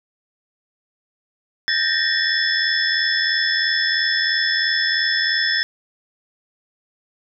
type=tone cluster; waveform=sine; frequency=1580 / 1788 / 1871 / 3434 / 5250 Hz; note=G6 / A6 / A#6 / A7 / E8; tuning=+13 / +27 / +6 / -43 / -8 cents; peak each=-26 / -23 / -23 / -26 / -21 dBFS; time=1.68-5.63 s; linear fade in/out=0 ms; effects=none